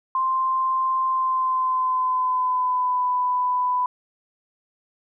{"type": "tone with pitch glide", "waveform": "sine", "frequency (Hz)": [1046, 996.5], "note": ["C6", "B5"], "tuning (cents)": [-1, 15], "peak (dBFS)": -19, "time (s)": [0.15, 3.86], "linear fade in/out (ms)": 2, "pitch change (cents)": -84, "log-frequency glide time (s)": [1.06, 3.06], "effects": []}